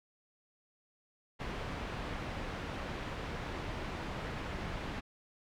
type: low-pass noise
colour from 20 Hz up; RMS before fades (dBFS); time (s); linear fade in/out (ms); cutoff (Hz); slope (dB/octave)
pink; -40; 1.39-5.01; 20; 2700; 12
effects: none